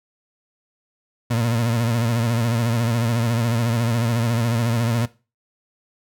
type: tone with vibrato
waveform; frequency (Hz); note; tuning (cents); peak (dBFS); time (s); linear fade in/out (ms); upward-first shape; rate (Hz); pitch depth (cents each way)
30% pulse; 116.54; A#2; 0; -16; 1.3-5.06; 10; triangle; 14; 84
effects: noise-tail reverb RT60 0.3 s tail -18 dB re dry